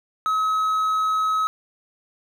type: tone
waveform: triangle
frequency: 1280 Hz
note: D#6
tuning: 49 cents sharp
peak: -17 dBFS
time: 0.26-1.47 s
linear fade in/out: 0 ms
effects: none